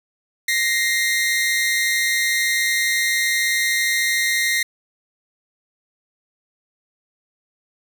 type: tone pair together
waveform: sawtooth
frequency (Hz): 1878.2 / 2089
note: A#6 / C7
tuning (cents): +13 / -3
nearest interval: major second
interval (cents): 184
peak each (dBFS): -17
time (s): 0.48-4.63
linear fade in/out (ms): 5
effects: none